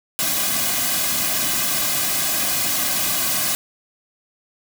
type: noise with comb filter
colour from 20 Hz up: white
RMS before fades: -21 dBFS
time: 0.19-3.55 s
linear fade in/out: 0 ms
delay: 2.2 ms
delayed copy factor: -0.95
effects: none

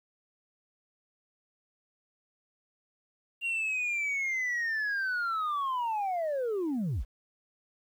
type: linear sweep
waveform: sine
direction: down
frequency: 2785 to 30.32 Hz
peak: -26 dBFS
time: 3.41-7.05 s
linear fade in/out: 50 ms
effects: tanh soft clip ceiling -27 dBFS + 10-bit

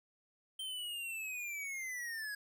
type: linear sweep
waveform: square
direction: down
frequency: 3136 to 1646 Hz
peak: -40 dBFS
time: 0.59-2.35 s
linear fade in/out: 5 ms
effects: none

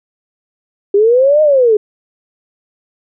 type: linear two-way sweep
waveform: sine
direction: up then down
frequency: 392 to 622.3 to 409.3 Hz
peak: -6 dBFS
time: 0.94-1.77 s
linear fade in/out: 5 ms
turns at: 1.42 s
effects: none

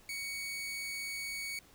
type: tone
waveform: sawtooth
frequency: 2236 Hz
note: C#7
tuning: 14 cents sharp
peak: -34 dBFS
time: 0.09-1.59 s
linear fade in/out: 2 ms
effects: pink hiss -61 dBFS RMS until 1.74 s

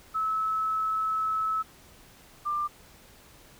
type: tone pair in turn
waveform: sine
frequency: 1299 / 1190.4 Hz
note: E6 / D6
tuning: -26 / +23 cents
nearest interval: major second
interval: 151 cents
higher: first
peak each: -25 / -26 dBFS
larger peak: first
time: 0.14-1.63 / 2.45-2.68 s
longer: first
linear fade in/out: 20 ms
effects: pink hiss -54 dBFS RMS until 3.59 s

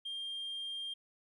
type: tone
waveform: sine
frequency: 3200 Hz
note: G7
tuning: 35 cents sharp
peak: -36 dBFS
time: 0.05-0.94 s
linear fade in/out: 10 ms
effects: tanh soft clip ceiling -36 dBFS + 13-bit

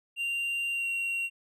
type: tone with pitch glide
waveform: triangle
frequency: 2775 to 2749 Hz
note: F7 to F7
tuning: -12 to -28 cents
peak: -27 dBFS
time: 0.16-1.3 s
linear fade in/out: 50 ms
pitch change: -16 cents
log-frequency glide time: 0.72-0.87 s
effects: none

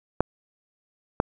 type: clicks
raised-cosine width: 1 ms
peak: -5 dBFS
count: 2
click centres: 0.206 / 1.201 s
effects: none

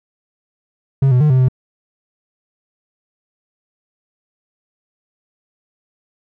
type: tone with pitch steps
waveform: triangle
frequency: 135.6 / 125.1 / 151.3 / 129.6 / 128.2 Hz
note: C#3 / B2 / D#3 / C3 / C3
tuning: -38 / +23 / -48 / -16 / -35 cents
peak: -7 dBFS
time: 1.02-1.485 s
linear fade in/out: 5 ms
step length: 93 ms
effects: none

